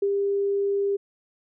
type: tone with ADSR envelope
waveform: sine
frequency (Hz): 399.5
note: G4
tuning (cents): +33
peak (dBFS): -19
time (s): 0.02-0.97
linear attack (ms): 6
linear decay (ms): 60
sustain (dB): -2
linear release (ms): 15
effects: none